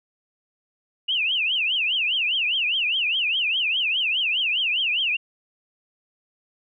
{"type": "tone with vibrato", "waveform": "sine", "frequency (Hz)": 2794, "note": "F7", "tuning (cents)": 0, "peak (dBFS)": -20, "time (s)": [1.08, 5.17], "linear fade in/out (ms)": 10, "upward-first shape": "triangle", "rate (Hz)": 4.9, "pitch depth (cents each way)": 280, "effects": []}